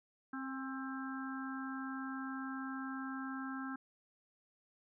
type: harmonic tone with a mistuned harmonic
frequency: 265.3 Hz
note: C4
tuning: 24 cents sharp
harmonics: 1 / 3 / 4 / 5 / 6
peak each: -41 / -52 / -51 / -47 / -48 dBFS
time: 0.33-3.76 s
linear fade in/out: 5 ms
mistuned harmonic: 3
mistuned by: +27 cents
effects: none